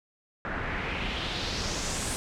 pink noise with low-pass filter sweep, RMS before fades -32 dBFS, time 0.45-2.16 s, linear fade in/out 0 ms, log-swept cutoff 1500 to 9400 Hz, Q 2.5, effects none

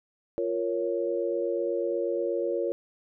sine chord, Bb minor, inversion second, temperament equal, 349.2 / 466.2 / 554.4 Hz, F4 / Bb4 / Db5, 0 / 0 / 0 cents, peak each -30 dBFS, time 0.38-2.72 s, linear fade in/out 0 ms, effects none

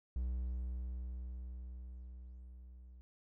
triangle tone with level ramp, 62 Hz, B1, 7 cents sharp, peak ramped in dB -32 to -51 dBFS, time 0.16-3.01 s, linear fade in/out 0 ms, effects none

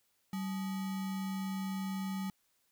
sine tone with sample-and-hold, 191.7 Hz, G3, 38 cents flat, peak -34 dBFS, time 0.33-2.3 s, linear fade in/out 2 ms, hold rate 1050 Hz, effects white hiss -75 dBFS RMS until 2.71 s

